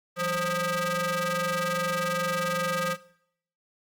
sawtooth ring-modulated tone, 357.3 Hz, F4, 40 cents sharp, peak -19 dBFS, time 0.16-2.97 s, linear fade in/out 50 ms, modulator 882 Hz, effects noise-tail reverb RT60 0.7 s tail -20 dB re dry + Opus 48 kbps

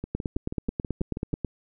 two click trains, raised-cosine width 3 ms, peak -19 / -14 dBFS, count 9 / 13, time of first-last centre 0.04-1.332 / 0.15-1.447 s, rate 6.19 / 9.25 Hz, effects none

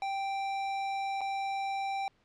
square tone with dropouts, 784 Hz, G5, in tune, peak -32 dBFS, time 0.02-2.08 s, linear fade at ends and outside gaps 1 ms, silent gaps 1.208-1.214 s, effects pink hiss -69 dBFS RMS until 2.24 s + low-pass 4000 Hz 12 dB/octave

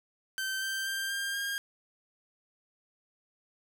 sawtooth tone with pitch steps, 1549 / 1565.2 / 1581.5 / 1598.1 / 1614.8 Hz, G6 / G6 / G6 / G6 / G#6, -21 / -3 / +15 / +33 / -49 cents, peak -28 dBFS, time 0.38-1.58 s, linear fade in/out 0 ms, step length 240 ms, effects none

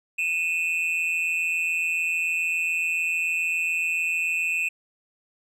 triangle tone pair together, 2489 / 2656 Hz, D#7 / E7, 0 / +12 cents, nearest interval minor second, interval 112 cents, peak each -24 dBFS, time 0.18-4.69 s, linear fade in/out 10 ms, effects none

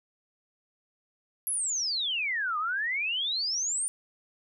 sine exponential two-way sweep, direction down then up, 11470 to 1189 to 9400 Hz, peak -27 dBFS, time 1.47-3.88 s, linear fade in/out 0 ms, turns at 2.58 s, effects none

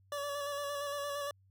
25% pulse tone with vibrato, 572 Hz, D5, 46 cents flat, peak -32 dBFS, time 0.12-1.31 s, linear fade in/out 2 ms, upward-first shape square, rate 8.7 Hz, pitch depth 22 cents each way, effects added 96 Hz sine -63 dBFS peak until 1.5 s

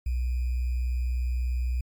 sine tone with sample-and-hold, 61.74 Hz, B1, in tune, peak -24 dBFS, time 0.06-1.81 s, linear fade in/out 5 ms, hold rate 2450 Hz, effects MP3 96 kbps

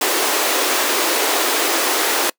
pink high-pass noise, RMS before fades -18 dBFS, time 0.01-2.3 s, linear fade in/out 5 ms, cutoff 300 Hz, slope 48 dB/octave, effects noise-tail reverb RT60 0.1 s tail -25 dB re dry

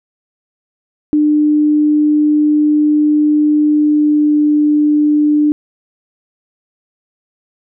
sine tone with pitch glide, 300 to 298.3 Hz, D4 to D4, +37 to +27 cents, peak -8 dBFS, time 1.13-5.52 s, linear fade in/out 0 ms, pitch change -10 cents, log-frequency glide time 3.72-4.4 s, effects none

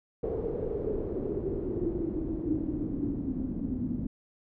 pink noise with low-pass filter sweep, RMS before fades -32 dBFS, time 0.23-4.07 s, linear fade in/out 5 ms, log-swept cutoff 470 to 240 Hz, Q 6.5, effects none

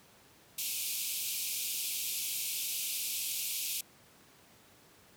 white band-pass noise, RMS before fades -36 dBFS, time 0.58-3.81 s, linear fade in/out 5 ms, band 2300 to 16000 Hz, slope 96 dB/octave, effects pink hiss -60 dBFS RMS until 5.16 s + high-pass 100 Hz 12 dB/octave

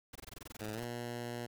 pink noise bursts, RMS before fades -48 dBFS, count 16, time 0.13-0.845 s, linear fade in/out 5 ms, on 25 ms, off 21 ms
10% pulse tone with pitch glide, 107.2 to 119.63 Hz, A2 to A#2, -45 to +45 cents, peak -31 dBFS, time 0.6-1.47 s, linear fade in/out 20 ms, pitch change +190 cents, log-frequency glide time 0.73-0.81 s
effects none

